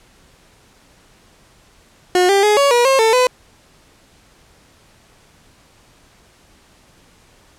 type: tone with pitch steps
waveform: 30% pulse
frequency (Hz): 361.5 / 396.4 / 419.7 / 562 / 481.5 / 536 / 446.4 / 503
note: F#4 / G4 / G#4 / C#5 / B4 / C5 / A4 / B4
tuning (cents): -40 / +19 / +18 / +24 / -44 / +42 / +25 / +32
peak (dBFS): -8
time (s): 2.15-3.27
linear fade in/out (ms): 2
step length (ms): 140
effects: pink hiss -51 dBFS RMS until 7.58 s + low-pass 10000 Hz 12 dB/octave